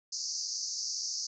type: band-pass noise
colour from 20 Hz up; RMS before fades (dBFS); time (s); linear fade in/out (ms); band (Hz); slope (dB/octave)
white; -36; 0.12-1.27; 10; 4600 to 6500; 96
effects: none